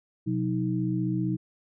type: tone cluster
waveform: sine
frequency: 126.3 / 181.8 / 315.1 Hz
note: B2 / F#3 / D#4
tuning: +39 / -30 / +22 cents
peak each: -29 dBFS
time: 0.26-1.37 s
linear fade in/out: 20 ms
effects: none